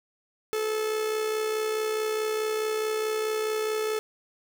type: tone with amplitude modulation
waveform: 45% pulse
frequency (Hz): 434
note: A4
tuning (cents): -24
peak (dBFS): -24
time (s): 0.53-3.99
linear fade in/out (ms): 0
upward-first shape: sine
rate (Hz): 64.7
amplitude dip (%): 40
effects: none